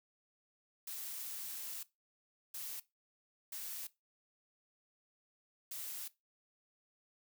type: noise bursts at uneven times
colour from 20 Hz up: blue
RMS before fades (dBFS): -44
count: 4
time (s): 0.87-1.83 / 2.54-2.8 / 3.52-3.87 / 5.71-6.08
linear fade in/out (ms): 5
effects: noise-tail reverb RT60 0.2 s tail -18 dB re dry